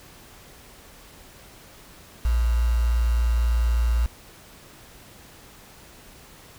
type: tone with quantisation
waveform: sine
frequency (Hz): 58.27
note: A#1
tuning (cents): 0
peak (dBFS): -18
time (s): 2.25-4.06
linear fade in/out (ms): 0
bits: 6
effects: pink hiss -48 dBFS RMS until 6.58 s